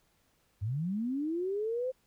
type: linear sweep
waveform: sine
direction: up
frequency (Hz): 92.5 to 525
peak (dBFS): -30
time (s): 0.61-1.92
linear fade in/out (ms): 20
effects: pink hiss -71 dBFS RMS until 2.06 s

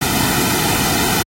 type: noise with comb filter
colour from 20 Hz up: pink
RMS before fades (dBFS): -17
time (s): 0.01-1.23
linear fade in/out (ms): 10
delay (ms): 1.8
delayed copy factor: -0.7
effects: high-pass 60 Hz 12 dB/octave + AAC 48 kbps

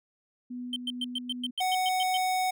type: tone with tremolo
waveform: sine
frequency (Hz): 246.9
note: B3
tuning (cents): 0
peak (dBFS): -34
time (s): 0.5-1.51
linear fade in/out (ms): 10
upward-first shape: sine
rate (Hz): 2.4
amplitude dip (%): 25
type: tone bursts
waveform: triangle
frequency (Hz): 3118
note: G7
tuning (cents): -10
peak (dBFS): -27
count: 11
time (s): 0.73-2.171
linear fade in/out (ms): 2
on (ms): 31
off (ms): 110
type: tone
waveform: square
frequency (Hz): 743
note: F#5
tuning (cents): +7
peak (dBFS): -26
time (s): 1.6-2.51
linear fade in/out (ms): 10
effects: none

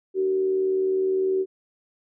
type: tone with amplitude modulation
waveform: sine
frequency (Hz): 379.7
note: F#4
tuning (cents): +45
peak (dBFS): -18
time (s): 0.14-1.46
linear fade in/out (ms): 50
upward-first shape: sine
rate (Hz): 79.6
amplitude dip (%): 40
effects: none

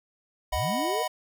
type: linear sweep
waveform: sine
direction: up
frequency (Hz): 31.6 to 485.8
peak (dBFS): -29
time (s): 0.52-1.03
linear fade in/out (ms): 10
type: chord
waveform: square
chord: B major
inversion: first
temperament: equal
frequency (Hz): 622.3 / 740 / 987.8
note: D#5 / F#5 / B5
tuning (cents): 0 / 0 / 0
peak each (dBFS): -32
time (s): 0.52-1.08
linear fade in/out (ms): 10
effects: none

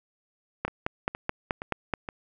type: two click trains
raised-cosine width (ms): 0.5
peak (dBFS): -11 / -19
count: 7 / 4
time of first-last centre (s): 0.65-1.938 / 0.68-2.088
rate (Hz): 4.66 / 2.13
effects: none

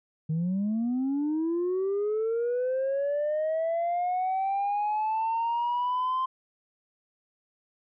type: linear sweep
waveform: sine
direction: up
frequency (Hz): 152.6 to 1046.5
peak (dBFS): -23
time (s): 0.29-6.26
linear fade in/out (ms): 10
effects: tanh soft clip ceiling -23 dBFS

